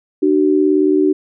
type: tone pair together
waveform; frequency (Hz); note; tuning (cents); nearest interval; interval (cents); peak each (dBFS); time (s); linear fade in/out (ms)
sine; 300 / 378.4; D4 / F#4; +37 / +39; major third; 402; -13; 0.22-1.13; 10
effects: none